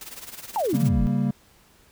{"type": "noise with tremolo", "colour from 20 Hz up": "white", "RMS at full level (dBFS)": -37, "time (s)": [0.01, 0.89], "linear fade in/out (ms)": 2, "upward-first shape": "sine", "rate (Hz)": 19, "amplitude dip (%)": 75}
{"type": "exponential sweep", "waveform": "sine", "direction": "down", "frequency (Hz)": [928, 34.65], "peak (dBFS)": -21, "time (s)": [0.56, 1.07], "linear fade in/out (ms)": 0}
{"type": "chord", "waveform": "triangle", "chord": "G diminished", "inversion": "second", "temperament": "equal", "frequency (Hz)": [138.59, 196, 233.1], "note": ["Db3", "G3", "Bb3"], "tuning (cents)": [0, 0, 0], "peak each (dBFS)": -23, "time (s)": [0.73, 1.31], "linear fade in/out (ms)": 5}
{"effects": ["pink hiss -57 dBFS RMS until 1.91 s"]}